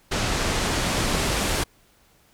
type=noise with low-pass filter sweep; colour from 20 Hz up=pink; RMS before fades=-24 dBFS; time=0.11-1.64 s; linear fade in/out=10 ms; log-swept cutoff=6900 to 11000 Hz; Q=0.74; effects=pink hiss -59 dBFS RMS until 2.33 s